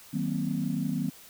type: chord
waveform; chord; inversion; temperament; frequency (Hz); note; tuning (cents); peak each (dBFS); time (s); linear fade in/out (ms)
sine; C half-diminished seventh; first; just; 156.98 / 188.37 / 235.5 / 261.6; Eb3 / Gb3 / Bb3 / C4; +16 / +31 / +18 / 0; -32; 0.13-1.1; 10
effects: tanh soft clip ceiling -17 dBFS + white hiss -51 dBFS RMS until 1.29 s